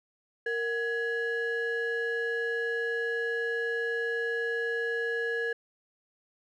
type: ring-modulated tone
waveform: triangle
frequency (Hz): 606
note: D#5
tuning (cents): -46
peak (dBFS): -23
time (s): 0.46-5.53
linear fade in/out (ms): 5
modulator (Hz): 1070
effects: none